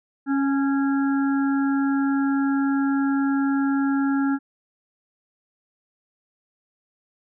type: harmonic tone with a mistuned harmonic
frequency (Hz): 275.1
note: C#4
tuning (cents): -13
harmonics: 1 / 3 / 5 / 6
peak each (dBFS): -19 / -33 / -32 / -35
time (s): 0.26-4.39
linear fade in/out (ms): 50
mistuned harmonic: 3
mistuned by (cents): +21
effects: none